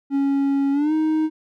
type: tone with pitch glide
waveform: triangle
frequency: 277.2 to 312.9 Hz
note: C#4 to D#4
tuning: 0 to +10 cents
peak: -15 dBFS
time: 0.1-1.3 s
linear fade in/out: 50 ms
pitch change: +210 cents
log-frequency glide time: 0.72-0.93 s
effects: none